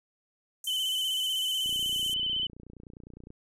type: band-pass noise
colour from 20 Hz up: pink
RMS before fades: -41 dBFS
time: 0.64-2.14 s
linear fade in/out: 2 ms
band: 6000 to 14000 Hz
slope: 96 dB/octave
type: tone with vibrato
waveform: sine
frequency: 3041 Hz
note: F#7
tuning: 47 cents sharp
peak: -27 dBFS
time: 0.67-2.47 s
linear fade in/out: 5 ms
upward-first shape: square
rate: 16 Hz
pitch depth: 29 cents each way
type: click train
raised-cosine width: 3 ms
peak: -34 dBFS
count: 50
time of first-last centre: 1.66-3.304 s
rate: 29.8 Hz
effects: none

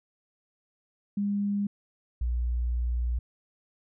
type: tone pair in turn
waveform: sine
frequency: 202.6 / 59.97 Hz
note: G#3 / A#1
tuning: -43 / +50 cents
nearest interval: octave + major sixth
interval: 2107 cents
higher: first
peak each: -25 dBFS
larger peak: neither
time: 1.17-1.67 / 2.21-3.19 s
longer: second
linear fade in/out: 5 ms
effects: none

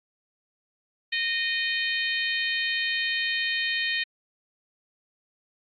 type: harmonic tone with a mistuned harmonic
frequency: 617 Hz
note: D#5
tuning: 15 cents flat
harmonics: 3 / 4 / 5 / 6 / 7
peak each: -28 / -30 / -32 / -34 / -35 dBFS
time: 1.12-4.04 s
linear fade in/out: 10 ms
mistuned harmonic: 7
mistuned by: -30 cents
effects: AAC 64 kbps

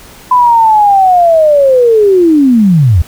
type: linear sweep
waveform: sine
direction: down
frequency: 1010 to 73.42 Hz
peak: -3 dBFS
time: 0.31-3.02 s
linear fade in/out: 5 ms
effects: pink hiss -35 dBFS RMS until 3.07 s

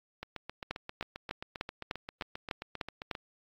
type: two click trains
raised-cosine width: 0.3 ms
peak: -23 / -17 dBFS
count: 23 / 9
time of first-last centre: 0.23-3.152 / 0.71-3.112 s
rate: 7.53 / 3.33 Hz
effects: AAC 64 kbps

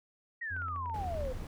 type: exponential sweep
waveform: sine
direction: down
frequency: 1922 to 493.9 Hz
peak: -35 dBFS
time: 0.41-1.33 s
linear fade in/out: 10 ms
type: tone with pitch glide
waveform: triangle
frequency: 86.5 to 76.18 Hz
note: F2 to D#2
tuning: -16 to -36 cents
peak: -37 dBFS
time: 0.5-1.31 s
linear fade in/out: 20 ms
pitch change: -220 cents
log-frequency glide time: 0.94-1.17 s
type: clicks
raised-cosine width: 0.5 ms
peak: -36 dBFS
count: 11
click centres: 0.565 / 0.62 / 0.684 / 0.761 / 0.859 / 0.898 / 0.962 / 1.044 / 1.143 / 1.207 / 1.252 s
type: noise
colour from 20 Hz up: brown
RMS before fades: -40 dBFS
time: 0.94-1.47 s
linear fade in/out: 2 ms
effects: none

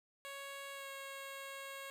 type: tone with pitch glide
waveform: 10% pulse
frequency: 554.4 to 547.1 Hz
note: C#5 to C#5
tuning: 0 to -23 cents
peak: -37 dBFS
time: 0.25-1.9 s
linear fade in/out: 0 ms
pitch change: -23 cents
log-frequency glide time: 0.73-0.89 s
effects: none

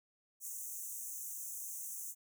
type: high-pass noise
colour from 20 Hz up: pink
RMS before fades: -44 dBFS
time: 0.4-2.15 s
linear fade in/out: 50 ms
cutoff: 6100 Hz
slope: 96 dB/octave
effects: none

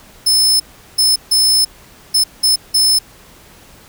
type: tone bursts at uneven times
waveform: sawtooth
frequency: 5240 Hz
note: E8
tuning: 11 cents flat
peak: -7 dBFS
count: 6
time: 0.26-0.6 / 0.98-1.16 / 1.31-1.65 / 2.14-2.24 / 2.43-2.56 / 2.74-2.99 s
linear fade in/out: 10 ms
effects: pink hiss -43 dBFS RMS until 3.88 s

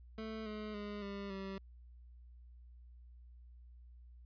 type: tone with pitch steps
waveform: 25% pulse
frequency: 220 / 213.1 / 206.5 / 200 / 193.75 Hz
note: A3 / G#3 / G#3 / G3 / G3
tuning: 0 / +45 / -10 / +35 / -20 cents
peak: -38 dBFS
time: 0.18-1.58 s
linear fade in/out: 2 ms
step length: 280 ms
effects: added 60 Hz sine -54 dBFS peak until 4.25 s + resampled to 11025 Hz

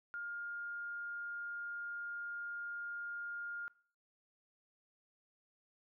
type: tone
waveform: sine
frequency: 1412 Hz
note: F6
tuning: 19 cents sharp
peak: -40 dBFS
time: 0.14-3.68 s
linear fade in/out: 0 ms
effects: noise-tail reverb RT60 0.5 s tail -22 dB re dry

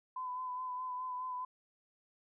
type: tone with vibrato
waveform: sine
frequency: 1009 Hz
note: B5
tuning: 37 cents sharp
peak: -37 dBFS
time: 0.16-1.45 s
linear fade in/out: 5 ms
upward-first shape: sine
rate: 4.8 Hz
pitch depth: 24 cents each way
effects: none

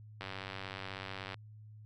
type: click train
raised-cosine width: 0.3 ms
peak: -25 dBFS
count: 110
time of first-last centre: 0.21-1.343 s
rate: 96.2 Hz
effects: added 107 Hz sine -50 dBFS peak until 1.85 s

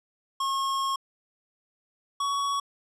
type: tone pair in turn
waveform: square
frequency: 1085 / 1121.3 Hz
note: C#6 / C#6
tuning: -37 / +20 cents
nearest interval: minor second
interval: 57 cents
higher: second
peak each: -26 dBFS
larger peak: neither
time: 0.4-0.96 / 2.2-2.6 s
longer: first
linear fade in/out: 5 ms
effects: low-pass 9000 Hz 12 dB/octave

